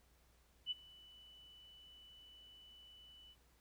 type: tone with ADSR envelope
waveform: sine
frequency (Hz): 2978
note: F#7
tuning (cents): +11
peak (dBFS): -35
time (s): 0.66-3.36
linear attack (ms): 50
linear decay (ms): 23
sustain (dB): -23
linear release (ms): 49
effects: added 60 Hz sine -70 dBFS peak until 3.6 s + pink hiss -73 dBFS RMS until 3.6 s